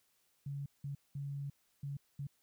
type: tone bursts at uneven times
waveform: sine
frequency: 140.8 Hz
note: C#3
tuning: 27 cents sharp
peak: -38 dBFS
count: 5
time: 0.46-0.66 / 0.84-0.95 / 1.15-1.5 / 1.83-1.97 / 2.19-2.27 s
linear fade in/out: 5 ms
effects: white hiss -75 dBFS RMS until 2.42 s